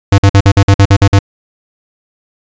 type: tone bursts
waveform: square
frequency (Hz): 99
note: G2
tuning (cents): +18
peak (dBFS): -3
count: 10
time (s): 0.12-1.19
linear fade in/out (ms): 5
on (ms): 62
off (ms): 50
effects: resampled to 16000 Hz